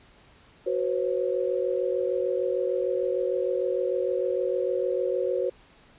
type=chord; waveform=sine; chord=F# suspended fourth; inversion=none; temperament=equal with one note detuned; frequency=370 / 493.9 / 540.5 Hz; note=F#4 / B4 / C#5; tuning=0 / 0 / -44 cents; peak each=-28 dBFS; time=0.66-5.5 s; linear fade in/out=10 ms; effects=pink hiss -56 dBFS RMS until 5.98 s + resampled to 8000 Hz